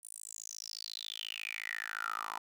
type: tone with high-pass filter sweep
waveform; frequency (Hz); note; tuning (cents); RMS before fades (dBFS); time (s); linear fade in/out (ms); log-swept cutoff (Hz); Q
10% pulse; 54.2; A1; -25; -42; 0.03-2.38; 5; 9900 to 1000; 9.4
effects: none